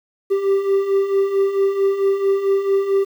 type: beating tone pair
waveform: triangle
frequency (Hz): 389.3 / 393.8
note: G4 / G4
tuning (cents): -12 / +8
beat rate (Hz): 4.5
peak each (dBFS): -20 / -14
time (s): 0.3-3.05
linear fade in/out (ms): 20
effects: 8-bit